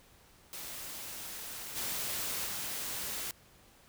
white noise with level steps, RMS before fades -43 / -36 / -38 dBFS, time 0.53-3.31 s, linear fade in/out 0 ms, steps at 1.75 / 2.45 s, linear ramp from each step 20 ms, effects pink hiss -61 dBFS RMS until 3.88 s

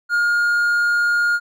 triangle tone, 1421 Hz, F6, 30 cents sharp, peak -13 dBFS, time 0.09-1.4 s, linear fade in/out 50 ms, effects none

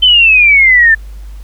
sine exponential sweep, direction down, 3093 to 1760 Hz, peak -3 dBFS, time 0.02-0.95 s, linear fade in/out 10 ms, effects added 50 Hz sine -25 dBFS peak until 1.43 s + pink hiss -46 dBFS RMS until 1.43 s

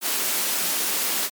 white high-pass noise, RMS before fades -24 dBFS, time 0.01-1.3 s, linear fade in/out 50 ms, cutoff 170 Hz, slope 96 dB/octave, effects MP3 96 kbps

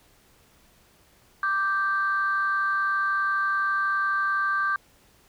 sine tone pair together, 1174.7 / 1568 Hz, D6 / G6, 0 / 0 cents, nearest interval perfect fourth, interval 500 cents, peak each -24 dBFS, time 1.43-4.76 s, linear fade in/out 2 ms, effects tanh soft clip ceiling -15 dBFS + pink hiss -59 dBFS RMS until 5.28 s

